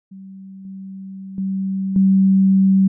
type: tone with level steps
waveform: sine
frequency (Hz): 192.3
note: G3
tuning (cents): -33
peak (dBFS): -34 / -30 / -19 / -10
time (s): 0.11-2.88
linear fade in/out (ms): 10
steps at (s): 0.65 / 1.38 / 1.96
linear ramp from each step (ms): 2
effects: none